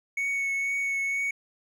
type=tone with vibrato; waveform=triangle; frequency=2217 Hz; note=C#7; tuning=in tune; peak=-24 dBFS; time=0.17-1.31 s; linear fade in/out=5 ms; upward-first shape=triangle; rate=2.1 Hz; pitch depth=15 cents each way; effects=none